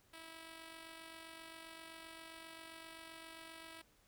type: tone with amplitude modulation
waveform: 5% pulse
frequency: 325.8 Hz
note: E4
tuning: 20 cents flat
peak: -38 dBFS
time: 0.13-3.82 s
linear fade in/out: 10 ms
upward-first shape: sine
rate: 47.6 Hz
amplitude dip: 45%
effects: pink hiss -71 dBFS RMS until 4.07 s